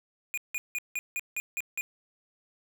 square tone bursts, 2445 Hz, D#7, 31 cents flat, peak -30 dBFS, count 8, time 0.34-1.81 s, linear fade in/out 0 ms, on 35 ms, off 170 ms, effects none

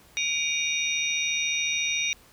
sine tone cluster, 2294 / 2448 / 2811 / 3718 / 5790 Hz, D7 / D#7 / F7 / A#7 / F#8, -41 / -29 / +11 / -5 / -38 cents, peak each -30 / -30 / -35 / -30 / -31 dBFS, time 0.17-2.13 s, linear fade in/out 0 ms, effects pink hiss -55 dBFS RMS until 2.32 s

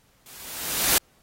white noise with level ramp, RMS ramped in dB -47 to -18 dBFS, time 0.26-0.98 s, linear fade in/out 2 ms, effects pink hiss -62 dBFS RMS until 1.22 s + AAC 48 kbps

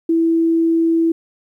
sine tone, 329.6 Hz, E4, in tune, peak -12 dBFS, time 0.09-1.12 s, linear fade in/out 5 ms, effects 9-bit

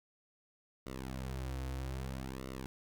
sawtooth tone with flanger, 65.4 Hz, C2, in tune, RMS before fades -41 dBFS, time 0.86-2.66 s, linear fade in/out 0 ms, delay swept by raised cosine 1.2 to 5.1 ms, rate 0.62 Hz, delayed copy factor -0.95, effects none

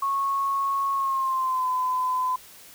sine tone with pitch glide, 1100 to 1014.5 Hz, C#6 to B5, -14 to +46 cents, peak -22 dBFS, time 0.02-2.36 s, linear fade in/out 5 ms, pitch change -140 cents, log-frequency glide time 0.93-1.67 s, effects white hiss -48 dBFS RMS until 2.74 s

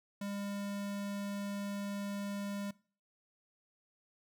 square tone, 201.3 Hz, G3, 46 cents sharp, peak -38 dBFS, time 0.21-2.71 s, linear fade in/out 5 ms, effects noise-tail reverb RT60 0.4 s tail -21 dB re dry

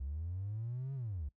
triangle linear two-way sweep, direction up then down, 63.9 to 138.59 to 63.9 Hz, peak -34 dBFS, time 0-1.29 s, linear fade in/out 10 ms, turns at 0.94 s, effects noise-tail reverb RT60 0.1 s tail -21 dB re dry + tanh soft clip ceiling -33 dBFS

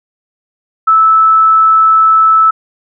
sine tone, 1310 Hz, E6, 11 cents flat, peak -4 dBFS, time 0.87-2.51 s, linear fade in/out 10 ms, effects none

